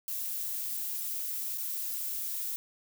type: noise with dropouts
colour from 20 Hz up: violet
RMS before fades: -35 dBFS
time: 0.08-2.56 s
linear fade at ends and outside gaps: 0 ms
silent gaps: 1.575-1.581 s
effects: none